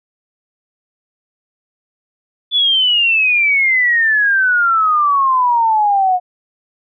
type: exponential sweep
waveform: sine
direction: down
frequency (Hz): 3478 to 717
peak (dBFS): -10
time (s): 2.51-6.2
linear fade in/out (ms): 50
effects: none